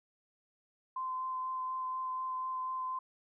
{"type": "tone with vibrato", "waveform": "sine", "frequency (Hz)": 1033, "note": "C6", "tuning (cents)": -22, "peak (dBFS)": -34, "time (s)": [0.96, 2.99], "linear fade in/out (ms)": 5, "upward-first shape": "sine", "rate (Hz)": 4.1, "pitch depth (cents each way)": 10, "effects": []}